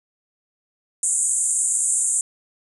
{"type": "band-pass noise", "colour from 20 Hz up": "white", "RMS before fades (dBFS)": -21, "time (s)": [1.03, 2.21], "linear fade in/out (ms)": 2, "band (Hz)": [7000, 9600], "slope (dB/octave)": 96, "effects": []}